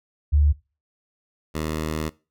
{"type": "tone pair in turn", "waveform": ["sine", "10% pulse"], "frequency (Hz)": [73.42, 78.08], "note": ["D2", "D#2"], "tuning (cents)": [0, 7], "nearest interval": "minor second", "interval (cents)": 107, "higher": "second", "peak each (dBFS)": [-14, -17], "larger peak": "first", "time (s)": [[0.32, 0.53], [1.54, 2.1]], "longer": "second", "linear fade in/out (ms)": 20, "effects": ["noise-tail reverb RT60 0.3 s tail -21 dB re dry"]}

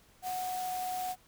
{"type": "tone in noise", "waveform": "sine", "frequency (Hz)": 736, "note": "F#5", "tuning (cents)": -9, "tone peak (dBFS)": -33, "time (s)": [0.22, 1.16], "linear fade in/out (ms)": 50, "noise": "white", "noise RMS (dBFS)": -44, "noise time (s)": [0.22, 1.16], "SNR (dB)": 8, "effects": ["pink hiss -63 dBFS RMS until 1.27 s"]}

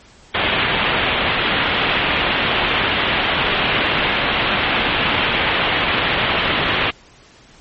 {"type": "low-pass noise", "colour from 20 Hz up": "white", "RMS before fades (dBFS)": -18, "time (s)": [0.34, 6.91], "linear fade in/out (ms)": 10, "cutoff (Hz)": 3400, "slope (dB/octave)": 48, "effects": ["pink hiss -47 dBFS RMS until 7.6 s", "MP3 32 kbps"]}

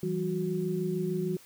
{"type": "tone cluster", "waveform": "sine", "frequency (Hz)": [165.7, 192.3, 367], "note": ["E3", "G3", "F#4"], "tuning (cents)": [9, -33, -14], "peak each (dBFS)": [-32, -34, -31], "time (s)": [0.03, 1.37], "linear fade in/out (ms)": 2, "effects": ["white hiss -55 dBFS RMS until 1.45 s"]}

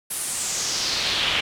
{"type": "noise with band-pass filter sweep", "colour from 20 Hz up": "brown", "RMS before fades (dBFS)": -25, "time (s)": [0.1, 1.41], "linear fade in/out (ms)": 10, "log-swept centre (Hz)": [11000, 2800], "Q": 2.9, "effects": []}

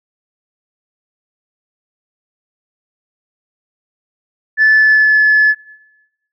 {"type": "tone with pitch glide", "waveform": "sine", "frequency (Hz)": [1742, 1721], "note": ["A6", "A6"], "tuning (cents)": [-18, -39], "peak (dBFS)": -5, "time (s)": [4.57, 5.55], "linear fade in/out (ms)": 50, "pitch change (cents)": -21, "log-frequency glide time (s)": [4.73, 5.19], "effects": ["noise-tail reverb RT60 1.0 s tail -17 dB re dry", "tanh soft clip ceiling -3 dBFS"]}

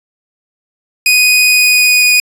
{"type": "tone with pitch glide", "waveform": "sawtooth", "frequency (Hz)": [2489, 2472], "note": ["D#7", "D#7"], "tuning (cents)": [0, -12], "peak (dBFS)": -3, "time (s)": [1.06, 2.2], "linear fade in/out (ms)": 2, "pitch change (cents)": -12, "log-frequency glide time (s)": [1.46, 2.04], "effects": ["resampled to 32000 Hz"]}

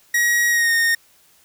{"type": "tone with pitch glide", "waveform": "45% pulse", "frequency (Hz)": [1900, 1843.8], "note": ["A#6", "A#6"], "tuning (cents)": [33, -19], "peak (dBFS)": -15, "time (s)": [0.14, 0.95], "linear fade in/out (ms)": 5, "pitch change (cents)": -52, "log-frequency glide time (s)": [0.49, 0.72], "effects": ["white hiss -55 dBFS RMS until 1.44 s"]}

